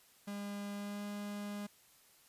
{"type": "tone with pitch glide", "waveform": "45% pulse", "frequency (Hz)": [202.9, 205.1], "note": ["G#3", "G#3"], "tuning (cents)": [-40, -21], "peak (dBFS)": -40, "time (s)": [0.27, 1.67], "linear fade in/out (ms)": 10, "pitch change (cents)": 19, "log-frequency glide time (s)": [0.75, 1.04], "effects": ["white hiss -65 dBFS RMS until 2.28 s", "resampled to 32000 Hz"]}